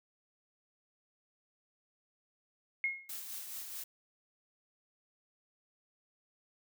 sine tone with exponential decay, 2157 Hz, C#7, 48 cents flat, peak -27 dBFS, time 2.84-3.14 s, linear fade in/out 1 ms, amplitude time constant 64 ms
blue noise with tremolo, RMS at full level -42 dBFS, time 3.09-3.84 s, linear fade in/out 5 ms, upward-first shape sine, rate 4.7 Hz, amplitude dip 40%
effects none

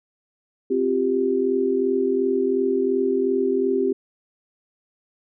sine chord, C suspended fourth, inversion none, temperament equal, 261.6 / 349.2 / 392 Hz, C4 / F4 / G4, 0 / 0 / 0 cents, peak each -24 / -26 / -20 dBFS, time 0.7-3.93 s, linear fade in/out 10 ms, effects none

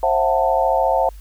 sine chord, F# half-diminished seventh, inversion second, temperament just, 532.8 / 666 / 740 / 888 Hz, C5 / E5 / F#5 / A5, +31 / +18 / 0 / +16 cents, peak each -20 dBFS, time 0.03-1.09 s, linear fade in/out 2 ms, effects added 50 Hz sine -35 dBFS peak until 1.2 s + white hiss -53 dBFS RMS until 1.2 s

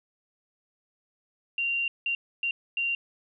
sine tone bursts at uneven times, 2768 Hz, F7, 16 cents flat, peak -25 dBFS, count 4, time 1.58-1.88 / 2.06-2.15 / 2.43-2.51 / 2.77-2.95 s, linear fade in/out 2 ms, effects none

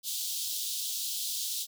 pink high-pass noise, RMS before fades -34 dBFS, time 0.03-1.67 s, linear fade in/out 50 ms, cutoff 3300 Hz, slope 48 dB/octave, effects none

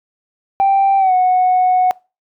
sine tone with pitch glide, 784 to 735.7 Hz, G5 to F#5, 0 to -10 cents, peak -8 dBFS, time 0.6-1.91 s, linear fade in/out 0 ms, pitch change -110 cents, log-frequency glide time 0.98-1.13 s, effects noise-tail reverb RT60 0.3 s tail -25 dB re dry + tanh soft clip ceiling -7 dBFS

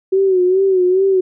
sine tone with vibrato, 374.8 Hz, F#4, 22 cents sharp, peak -10 dBFS, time 0.12-1.21 s, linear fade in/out 10 ms, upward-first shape sine, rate 2.4 Hz, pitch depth 70 cents each way, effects none

